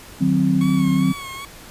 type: chord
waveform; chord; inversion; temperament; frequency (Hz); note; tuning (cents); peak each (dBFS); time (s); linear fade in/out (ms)
sine; C diminished; first; equal with one note detuned; 152.19 / 185 / 261.6; Eb3 / Gb3 / C4; -38 / 0 / 0; -21 / -18 / -18; 0.2-1.13; 20
type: tone with vibrato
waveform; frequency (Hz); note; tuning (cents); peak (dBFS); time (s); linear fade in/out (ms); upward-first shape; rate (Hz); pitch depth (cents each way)
20% pulse; 1108.7; C#6; 0; -26; 0.61-1.45; 2; sine; 2.5; 50
effects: pink hiss -41 dBFS RMS until 1.7 s + resampled to 32000 Hz